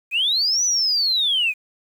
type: linear two-way sweep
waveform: sine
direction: up then down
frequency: 2400 to 6040 to 2400 Hz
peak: -16 dBFS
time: 0.11-1.54 s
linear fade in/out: 50 ms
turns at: 0.64 s
effects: tanh soft clip ceiling -12 dBFS + 8-bit